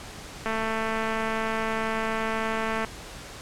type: click train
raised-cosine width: 0.5 ms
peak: -14 dBFS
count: 531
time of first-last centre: 0.46-2.847 s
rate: 222 Hz
effects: pink hiss -41 dBFS RMS until 3.41 s + low-pass 9000 Hz 12 dB/octave